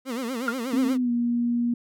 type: tone with vibrato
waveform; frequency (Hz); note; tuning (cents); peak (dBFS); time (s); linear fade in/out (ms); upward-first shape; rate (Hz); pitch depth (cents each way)
30% pulse; 246; B3; -7; -25; 0.05-0.98; 50; sine; 8.3; 160
type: tone with exponential decay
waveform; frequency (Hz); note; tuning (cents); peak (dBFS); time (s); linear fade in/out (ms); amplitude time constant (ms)
sine; 1405; F6; +10; -17; 0.48-0.55; 2; 15
type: tone with pitch glide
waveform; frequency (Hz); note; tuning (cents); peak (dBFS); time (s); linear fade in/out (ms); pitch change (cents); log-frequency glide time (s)
sine; 261.6 to 238.5; C4 to A#3; 0 to +40; -21; 0.73-1.74; 5; -160; 0.92-1.11
effects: none